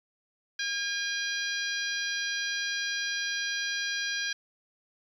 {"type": "harmonic tone with a mistuned harmonic", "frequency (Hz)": 810, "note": "G#5", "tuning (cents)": -43, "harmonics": [2, 3, 4, 5, 6, 7], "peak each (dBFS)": [-32, -39, -37, -39, -38, -39], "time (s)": [0.59, 4.33], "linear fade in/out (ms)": 5, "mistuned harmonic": 7, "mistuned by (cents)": 27, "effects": ["10-bit"]}